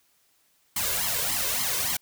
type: noise with flanger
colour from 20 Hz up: white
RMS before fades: -27 dBFS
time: 0.76-1.97 s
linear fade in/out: 5 ms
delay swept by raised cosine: 0.95 to 1.95 ms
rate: 3.5 Hz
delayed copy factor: +0.85
effects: white hiss -66 dBFS RMS until 2.01 s